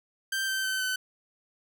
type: tone with pitch steps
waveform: sawtooth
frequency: 1568 / 1550.9 / 1534 / 1517.2 Hz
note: G6 / G6 / G6 / F#6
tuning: 0 / -19 / -38 / +43 cents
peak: -24 dBFS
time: 0.32-0.96 s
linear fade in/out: 5 ms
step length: 160 ms
effects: none